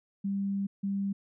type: tone pair in turn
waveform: sine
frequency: 197.8 / 197.8 Hz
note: G3 / G3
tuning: +16 / +16 cents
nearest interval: unison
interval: 0 cents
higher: neither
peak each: -28 dBFS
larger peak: neither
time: 0.24-0.67 / 0.83-1.13 s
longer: first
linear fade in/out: 10 ms
effects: none

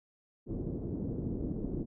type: low-pass noise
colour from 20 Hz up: white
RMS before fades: -36 dBFS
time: 0.46-1.86 s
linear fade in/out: 50 ms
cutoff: 350 Hz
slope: 24 dB/octave
effects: none

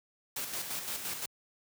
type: noise with tremolo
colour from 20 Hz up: white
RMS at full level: -36 dBFS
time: 0.36-1.26 s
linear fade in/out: 5 ms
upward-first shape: square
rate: 5.8 Hz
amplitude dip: 45%
effects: high-pass 80 Hz 12 dB/octave

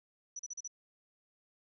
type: tone bursts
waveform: sine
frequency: 5920 Hz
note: F#8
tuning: in tune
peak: -39 dBFS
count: 5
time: 0.36-0.677 s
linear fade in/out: 5 ms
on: 33 ms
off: 38 ms
effects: none

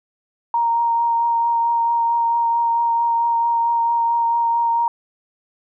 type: tone with vibrato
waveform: sine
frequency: 932.3 Hz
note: A#5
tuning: in tune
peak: -15 dBFS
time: 0.54-4.88 s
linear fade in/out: 2 ms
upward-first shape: triangle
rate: 4.5 Hz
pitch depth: 14 cents each way
effects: none

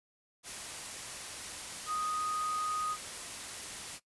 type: tone in noise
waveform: sine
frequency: 1244.5 Hz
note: D#6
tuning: in tune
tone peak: -32 dBFS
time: 1.86-2.97 s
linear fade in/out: 50 ms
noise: white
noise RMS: -42 dBFS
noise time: 0.43-4 s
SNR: +7 dB
effects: noise-tail reverb RT60 0.1 s tail -17 dB re dry + resampled to 24000 Hz

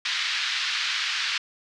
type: band-pass noise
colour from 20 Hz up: white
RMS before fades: -27 dBFS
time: 0.05-1.38 s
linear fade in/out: 5 ms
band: 1400 to 4500 Hz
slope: 24 dB/octave
effects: low-pass 8000 Hz 12 dB/octave

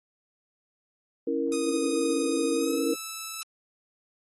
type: chord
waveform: sine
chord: A# diminished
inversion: first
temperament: equal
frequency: 277.2 / 329.6 / 466.2 Hz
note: C#4 / E4 / A#4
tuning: 0 / 0 / 0 cents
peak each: -30 / -30 / -28 dBFS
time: 1.27-2.94 s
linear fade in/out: 5 ms
type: tone with pitch glide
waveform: 5% pulse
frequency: 1244.5 to 1313.9 Hz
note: D#6 to E6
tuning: 0 to -6 cents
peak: -23 dBFS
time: 1.52-3.43 s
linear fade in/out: 2 ms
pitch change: +94 cents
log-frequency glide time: 2.56-2.84 s
effects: AAC 32 kbps

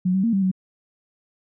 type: tone with pitch steps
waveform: sine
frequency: 182.9 / 190.5 / 230.6 / 194.5 / 187.1 Hz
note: F#3 / G3 / A#3 / G3 / F#3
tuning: -20 / -49 / -19 / -13 / +20 cents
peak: -17 dBFS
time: 0.05-0.515 s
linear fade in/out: 10 ms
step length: 93 ms
effects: none

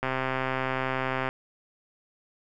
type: click train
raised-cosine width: 0.5 ms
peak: -13 dBFS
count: 166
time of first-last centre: 0.03-1.29 s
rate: 131 Hz
effects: none

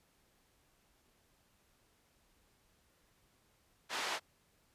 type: band-pass noise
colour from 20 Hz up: pink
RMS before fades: -38 dBFS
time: 3.89-4.2 s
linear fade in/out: 50 ms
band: 700 to 5200 Hz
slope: 12 dB/octave
effects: pink hiss -72 dBFS RMS until 4.74 s + resampled to 32000 Hz

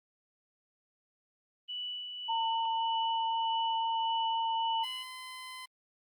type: tone with tremolo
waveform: sine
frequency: 2960 Hz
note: F#7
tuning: in tune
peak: -35 dBFS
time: 1.68-5.04 s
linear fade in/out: 20 ms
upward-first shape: sine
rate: 1.7 Hz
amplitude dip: 40%
type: tone with vibrato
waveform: sine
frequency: 907 Hz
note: A#5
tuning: 48 cents flat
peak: -29 dBFS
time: 2.28-4.85 s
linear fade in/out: 20 ms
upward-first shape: triangle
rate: 3.9 Hz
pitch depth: 8 cents each way
type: tone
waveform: 15% pulse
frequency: 1025 Hz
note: C6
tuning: 36 cents flat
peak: -36 dBFS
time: 4.83-5.66 s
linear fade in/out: 10 ms
effects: Opus 24 kbps

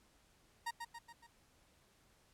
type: tone with echo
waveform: 30% pulse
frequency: 934 Hz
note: A#5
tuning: 3 cents sharp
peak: -35 dBFS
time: 0.66-0.71 s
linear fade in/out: 10 ms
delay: 140 ms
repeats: 4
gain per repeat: -5 dB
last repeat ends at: 1.27 s
effects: pink hiss -70 dBFS RMS until 2.33 s + low-pass 12000 Hz 12 dB/octave

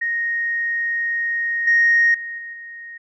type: tone with level steps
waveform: sine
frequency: 1864.7 Hz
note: A#6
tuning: in tune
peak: -19 / -11 / -27 / -30 / -33 dBFS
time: 0.01-2.98 s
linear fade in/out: 10 ms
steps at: 1.67 / 2.14 / 2.38 / 2.53 s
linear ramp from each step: 5 ms
effects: tanh soft clip ceiling -7 dBFS

